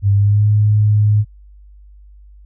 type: tone with pitch glide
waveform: sine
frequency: 100 to 105.34 Hz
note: G2 to G#2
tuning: +35 to +25 cents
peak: -9 dBFS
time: 0.02-1.25 s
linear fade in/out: 50 ms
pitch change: +90 cents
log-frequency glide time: 0.13-0.47 s
effects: added 50 Hz sine -39 dBFS peak until 2.45 s